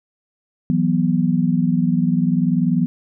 sine chord, E suspended second, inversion none, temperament equal with one note detuned, 164.81 / 185 / 245.5 Hz, E3 / F#3 / B3, 0 / 0 / -10 cents, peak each -19 dBFS, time 0.7-2.86 s, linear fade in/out 0 ms, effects none

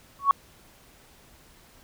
sine tone with exponential growth, 1113 Hz, C#6, 7 cents sharp, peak -10 dBFS, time 0.19-0.31 s, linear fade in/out 1 ms, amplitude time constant 26 ms, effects tanh soft clip ceiling -6 dBFS + pink hiss -55 dBFS RMS until 1.83 s

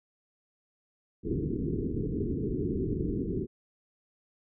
white low-pass noise, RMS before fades -31 dBFS, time 1.23-3.47 s, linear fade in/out 50 ms, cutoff 430 Hz, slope 96 dB/octave, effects none

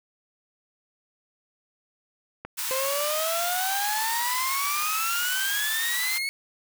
click, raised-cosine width 0.5 ms, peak -20 dBFS, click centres 2.45 s
white high-pass noise, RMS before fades -30 dBFS, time 2.57-6.19 s, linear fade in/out 20 ms, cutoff 830 Hz, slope 96 dB/octave
30% pulse exponential sweep, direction up, 516 to 2217 Hz, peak -24 dBFS, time 2.71-6.29 s, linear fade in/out 0 ms
effects none

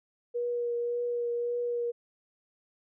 sine tone with vibrato, 478.7 Hz, A#4, 46 cents sharp, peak -28 dBFS, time 0.34-1.92 s, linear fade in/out 20 ms, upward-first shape triangle, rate 1.8 Hz, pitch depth 17 cents each way, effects none

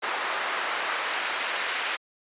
pink noise with band-pass filter sweep, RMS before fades -29 dBFS, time 0.02-1.97 s, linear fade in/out 20 ms, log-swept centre 1300 to 2100 Hz, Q 0.91, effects high-pass 400 Hz 12 dB/octave + resampled to 8000 Hz

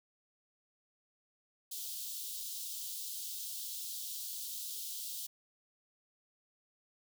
white high-pass noise, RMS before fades -42 dBFS, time 1.71-5.27 s, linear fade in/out 10 ms, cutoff 3200 Hz, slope 48 dB/octave, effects none

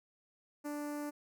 sawtooth tone with notch filter, 293.7 Hz, D4, in tune, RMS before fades -40 dBFS, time 0.64-1.11 s, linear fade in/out 20 ms, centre 3400 Hz, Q 0.58, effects none

